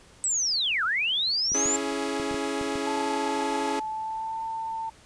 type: linear two-way sweep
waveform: sine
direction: down then up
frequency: 8100 to 1244.5 to 7380 Hz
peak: -23 dBFS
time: 0.24-1.76 s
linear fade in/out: 0 ms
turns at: 0.84 s
type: clicks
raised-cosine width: 3 ms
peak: -25 dBFS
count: 7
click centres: 1.519 / 1.658 / 2.199 / 2.312 / 2.344 / 2.613 / 2.756 s
type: chord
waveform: sawtooth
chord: C# minor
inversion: none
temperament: equal with one note detuned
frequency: 277.2 / 329.6 / 419.4 Hz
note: C#4 / E4 / G#4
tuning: 0 / 0 / +17 cents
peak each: -27 / -30 / -27 dBFS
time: 1.54-3.8 s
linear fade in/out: 10 ms
type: tone with pitch glide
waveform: sine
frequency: 870 to 896 Hz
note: A5 to A5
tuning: -20 to +31 cents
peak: -29 dBFS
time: 2.86-4.9 s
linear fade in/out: 10 ms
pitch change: +51 cents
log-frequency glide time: 3.87-4.42 s
effects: pink hiss -54 dBFS RMS until 5.05 s + resampled to 22050 Hz